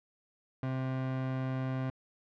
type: tone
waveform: 30% pulse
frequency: 130.81 Hz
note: C3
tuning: in tune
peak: -29 dBFS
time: 0.63-1.9 s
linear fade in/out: 2 ms
effects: low-pass 2000 Hz 12 dB/octave